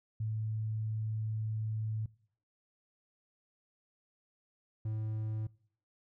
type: tone pair in turn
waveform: sine / triangle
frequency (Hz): 109.3 / 108.92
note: A2 / A2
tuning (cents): -11 / -17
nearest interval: unison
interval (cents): 6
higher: first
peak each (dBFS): -32 / -31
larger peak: second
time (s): 0.2-2.06 / 4.85-5.47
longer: first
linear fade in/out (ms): 5
effects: noise-tail reverb RT60 0.6 s tail -23 dB re dry